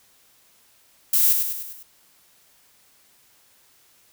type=noise with echo; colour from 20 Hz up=violet; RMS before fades=-18 dBFS; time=1.13-1.33 s; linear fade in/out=5 ms; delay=100 ms; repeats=5; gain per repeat=-5 dB; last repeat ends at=1.83 s; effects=white hiss -58 dBFS RMS until 4.12 s